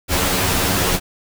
pink noise with comb filter, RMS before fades -18 dBFS, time 0.08-1 s, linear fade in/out 50 ms, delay 11 ms, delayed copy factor +0.85, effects none

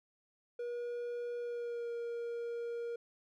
triangle tone with pitch glide, 480.1 to 470.5 Hz, B4 to A#4, -49 to +16 cents, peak -35 dBFS, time 0.59-2.96 s, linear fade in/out 5 ms, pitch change -35 cents, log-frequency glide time 1.38-1.91 s, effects none

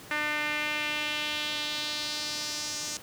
sawtooth tone with band-pass filter sweep, 299.7 Hz, D4, 35 cents sharp, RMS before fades -32 dBFS, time 0.11-2.97 s, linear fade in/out 2 ms, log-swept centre 1900 to 6300 Hz, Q 2.4, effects pink hiss -47 dBFS RMS until 3.02 s + high-pass 100 Hz 12 dB/octave

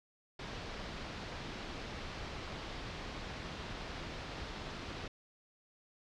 pink low-pass noise, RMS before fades -44 dBFS, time 0.39-5.08 s, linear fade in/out 5 ms, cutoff 4900 Hz, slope 24 dB/octave, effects none

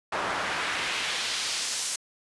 pink noise with band-pass filter sweep, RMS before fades -30 dBFS, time 0.12-1.96 s, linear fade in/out 5 ms, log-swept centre 1000 to 7600 Hz, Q 1, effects resampled to 24000 Hz

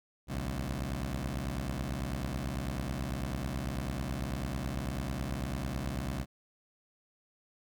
15% pulse beating tone pair, 61.74 / 70.84 Hz, B1 / C#2, 0 / +38 cents, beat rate 9.1 Hz, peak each -30 dBFS, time 0.27-6.26 s, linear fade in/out 50 ms, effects none

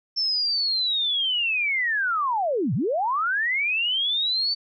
sine linear two-way sweep, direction down then up, 5380 to 103.83 to 4577 Hz, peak -21 dBFS, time 0.16-4.55 s, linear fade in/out 20 ms, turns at 2.74 s, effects none

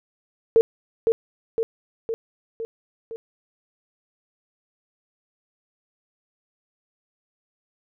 sine tone with echo, 453.1 Hz, A#4, 49 cents flat, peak -11 dBFS, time 0.56-0.61 s, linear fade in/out 0 ms, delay 510 ms, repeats 5, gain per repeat -4 dB, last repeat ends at 3.16 s, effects none

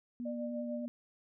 sine tone with vibrato, 240 Hz, B3, 49 cents flat, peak -37 dBFS, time 0.2-0.88 s, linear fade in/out 0 ms, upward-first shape sine, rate 10 Hz, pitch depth 17 cents each way
sine tone with tremolo, 597 Hz, D5, 28 cents sharp, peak -37 dBFS, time 0.25-0.86 s, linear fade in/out 10 ms, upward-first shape sine, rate 6.7 Hz, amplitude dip 55%
effects none

